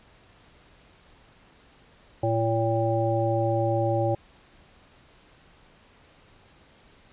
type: harmonic tone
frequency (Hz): 113.4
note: A#2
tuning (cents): -47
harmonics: 1 / 3 / 5 / 7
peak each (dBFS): -26 / -28 / -26 / -29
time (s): 2.23-4.15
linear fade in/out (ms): 5
effects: pink hiss -56 dBFS RMS until 7.12 s + resampled to 8000 Hz